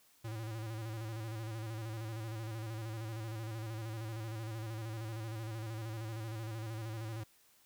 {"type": "tone with vibrato", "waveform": "square", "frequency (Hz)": 111.1, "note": "A2", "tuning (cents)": 17, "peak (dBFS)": -40, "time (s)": [0.24, 7.24], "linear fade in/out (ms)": 10, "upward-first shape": "square", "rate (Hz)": 13, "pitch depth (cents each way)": 52, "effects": ["white hiss -67 dBFS RMS until 7.65 s"]}